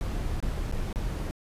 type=noise with dropouts; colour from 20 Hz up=brown; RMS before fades=-30 dBFS; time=0.01-1.31 s; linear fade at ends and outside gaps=0 ms; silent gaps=0.402-0.426 / 0.714-0.724 / 0.928-0.959 s; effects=resampled to 32000 Hz